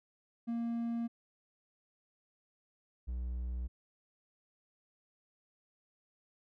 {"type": "tone pair in turn", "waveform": "triangle", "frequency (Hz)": [233.1, 61.21], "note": ["A#3", "B1"], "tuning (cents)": [0, -15], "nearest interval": "octave + major seventh", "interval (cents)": 2315, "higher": "first", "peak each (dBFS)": [-31, -33], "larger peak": "first", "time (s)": [[0.47, 1.08], [3.07, 3.68]], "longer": "neither", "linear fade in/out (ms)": 20, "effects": []}